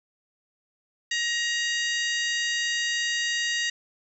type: harmonic tone with a mistuned harmonic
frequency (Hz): 943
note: A#5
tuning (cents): +20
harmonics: 2 / 3 / 4 / 5 / 6 / 7 / 8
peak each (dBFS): -27 / -31 / -33 / -35 / -37 / -38 / -39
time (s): 1.11-3.7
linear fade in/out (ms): 5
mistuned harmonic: 6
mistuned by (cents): +82
effects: 10-bit